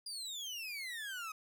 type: exponential sweep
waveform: 30% pulse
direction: down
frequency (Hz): 4897 to 1249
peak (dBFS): -38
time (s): 0.06-1.32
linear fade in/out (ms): 5
effects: 13-bit